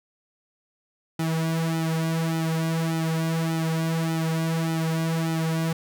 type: tone with flanger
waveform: sawtooth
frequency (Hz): 162.6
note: E3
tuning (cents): -23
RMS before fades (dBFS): -25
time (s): 1.19-5.73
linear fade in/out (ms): 5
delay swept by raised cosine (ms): 1.8 to 3.9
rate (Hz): 1.7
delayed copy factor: -1
effects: none